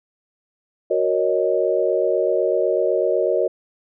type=chord; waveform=sine; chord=D# minor seventh; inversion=first; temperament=equal; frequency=370 / 466.2 / 554.4 / 622.3 Hz; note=F#4 / A#4 / C#5 / D#5; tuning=0 / 0 / 0 / 0 cents; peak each=-22 dBFS; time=0.9-3.48 s; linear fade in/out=10 ms; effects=none